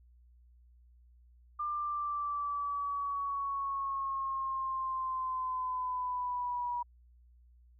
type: linear sweep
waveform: sine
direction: down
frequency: 1196 to 965 Hz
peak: -32 dBFS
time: 1.59-6.83 s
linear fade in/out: 10 ms
effects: added 60 Hz sine -58 dBFS peak until 7.79 s